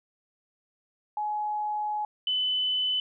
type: tone pair in turn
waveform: sine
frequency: 843 / 3013 Hz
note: G#5 / F#7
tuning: +26 / +31 cents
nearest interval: octave + minor seventh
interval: 2205 cents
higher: second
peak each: -27 / -24 dBFS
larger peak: second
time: 1.17-2.05 / 2.27-3 s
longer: first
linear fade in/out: 2 ms
effects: none